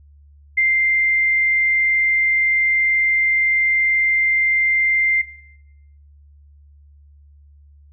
sine tone, 2093 Hz, C7, in tune, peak -13 dBFS, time 0.57-5.22 s, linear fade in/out 10 ms, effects noise-tail reverb RT60 0.9 s tail -19 dB re dry + added 72 Hz sine -45 dBFS peak until 7.92 s

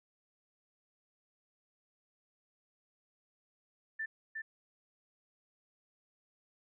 sine tone with echo, 1772 Hz, A6, 12 cents sharp, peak -35 dBFS, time 3.99-4.06 s, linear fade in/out 10 ms, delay 360 ms, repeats 1, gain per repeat -3 dB, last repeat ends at 4.42 s, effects none

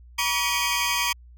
25% pulse tone cluster, 963 / 1136 / 2261 / 2476 / 3181 Hz, B5 / C#6 / C#7 / D#7 / G7, -44 / +42 / +34 / -9 / +25 cents, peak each -24 / -26 / -28 / -24 / -25 dBFS, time 0.18-1.13 s, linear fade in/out 10 ms, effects added 60 Hz sine -45 dBFS peak until 1.37 s

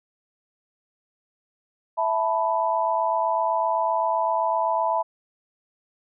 sine chord, E suspended fourth, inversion none, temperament equal, 659.3 / 880 / 987.8 Hz, E5 / A5 / B5, 0 / 0 / 0 cents, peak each -25 / -25 / -24 dBFS, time 1.97-5.03 s, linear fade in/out 20 ms, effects none

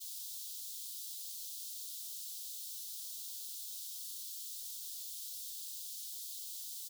white high-pass noise, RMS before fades -45 dBFS, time 0-6.89 s, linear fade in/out 20 ms, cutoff 3400 Hz, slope 48 dB/octave, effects none

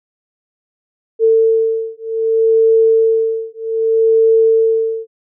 sine beating tone pair, 448.1 / 448.74 Hz, A4 / A4, +32 / +34 cents, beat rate 0.64 Hz, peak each -13 dBFS, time 1.19-5.07 s, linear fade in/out 50 ms, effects none

